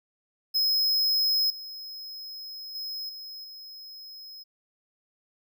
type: tone with level steps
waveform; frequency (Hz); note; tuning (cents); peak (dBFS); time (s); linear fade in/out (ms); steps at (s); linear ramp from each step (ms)
square; 5120; D#8; +49; -22 / -38 / -33 / -39 / -42; 0.54-4.44; 20; 1.5 / 2.75 / 3.09 / 3.44; 2
effects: none